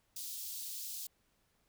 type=high-pass noise; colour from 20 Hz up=white; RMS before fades=-43 dBFS; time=0.16-1.07 s; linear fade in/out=5 ms; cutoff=3700 Hz; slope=24 dB/octave; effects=pink hiss -75 dBFS RMS until 1.68 s